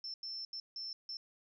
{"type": "tone bursts at uneven times", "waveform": "sine", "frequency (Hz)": 5340, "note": "E8", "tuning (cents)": 22, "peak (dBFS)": -40, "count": 5, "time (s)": [[0.04, 0.14], [0.23, 0.45], [0.53, 0.6], [0.76, 0.93], [1.09, 1.17]], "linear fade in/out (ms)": 2, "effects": []}